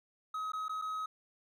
triangle tone with dropouts, 1271 Hz, D#6, 36 cents sharp, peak -33 dBFS, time 0.34-1.06 s, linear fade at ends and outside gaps 5 ms, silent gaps 0.52-0.533 / 0.683-0.693 / 0.816-0.82 s, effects none

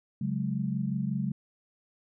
sine chord, C# suspended fourth, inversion none, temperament equal with one note detuned, 138.59 / 185 / 210.2 Hz, C#3 / F#3 / G#3, 0 / 0 / +21 cents, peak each -32 dBFS, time 0.21-1.32 s, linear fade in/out 5 ms, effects none

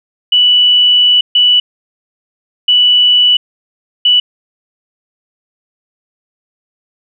sine tone bursts at uneven times, 2960 Hz, F#7, in tune, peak -5 dBFS, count 4, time 0.32-1.21 / 1.35-1.6 / 2.68-3.37 / 4.05-4.2 s, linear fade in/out 5 ms, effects none

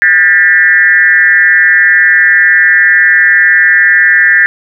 sine tone with frequency modulation, 1781 Hz, A6, 21 cents sharp, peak -3 dBFS, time 0.02-4.46 s, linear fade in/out 0 ms, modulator 172 Hz, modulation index 1.1, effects none

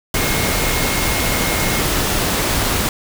sine tone in noise, 2152 Hz, C7, 48 cents sharp, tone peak -26 dBFS, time 0.15-1.81 s, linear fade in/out 2 ms, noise pink, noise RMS -18 dBFS, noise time 0.14-2.89 s, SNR -11 dB, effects none

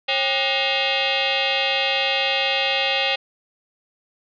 sine tone with frequency modulation, 127.1 Hz, C3, 50 cents flat, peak -18 dBFS, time 0.08-3.16 s, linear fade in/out 10 ms, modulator 670 Hz, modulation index 5.5, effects resampled to 11025 Hz + 8-bit

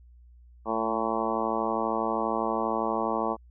harmonic tone with a mistuned harmonic, 112.4 Hz, A2, 37 cents sharp, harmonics 2 / 3 / 4 / 5 / 6 / 7 / 8 / 9 / 10, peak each -34 / -34 / -34 / -34 / -34 / -34 / -34 / -34 / -34 dBFS, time 0.65-3.37 s, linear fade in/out 50 ms, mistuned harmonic 2, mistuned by -18 cents, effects added 60 Hz sine -50 dBFS peak until 3.5 s

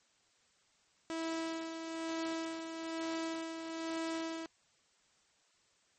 sawtooth tone with tremolo, 326.3 Hz, E4, 18 cents flat, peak -31 dBFS, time 1.1-4.46 s, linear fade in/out 0 ms, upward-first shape sine, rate 1.1 Hz, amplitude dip 50%, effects white hiss -71 dBFS RMS until 5.98 s + MP3 32 kbps

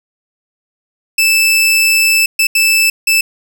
sawtooth tone bursts at uneven times, 2635 Hz, E7, 1 cent flat, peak -5 dBFS, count 4, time 1.18-2.26 / 2.39-2.47 / 2.55-2.9 / 3.07-3.21 s, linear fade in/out 5 ms, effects none

